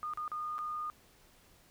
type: tone with dropouts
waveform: sine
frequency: 1223 Hz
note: D#6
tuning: 30 cents flat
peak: -35 dBFS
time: 0.03-0.9 s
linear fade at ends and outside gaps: 0 ms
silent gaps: 0.136-0.174 / 0.279-0.317 / 0.582-0.589 s
effects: pink hiss -63 dBFS RMS until 1.7 s